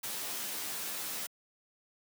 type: noise with comb filter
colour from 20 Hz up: white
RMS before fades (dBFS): -38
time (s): 0.03-1.27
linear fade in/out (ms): 10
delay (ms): 12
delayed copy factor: -0.9
effects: high-pass 150 Hz 12 dB/octave